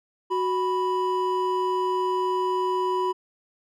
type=tone pair together; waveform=triangle; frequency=370.3 / 987.8 Hz; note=F#4 / B5; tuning=+1 / 0 cents; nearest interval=octave + perfect fourth; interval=1699 cents; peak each=-23 dBFS; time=0.3-3.13 s; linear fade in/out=20 ms; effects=none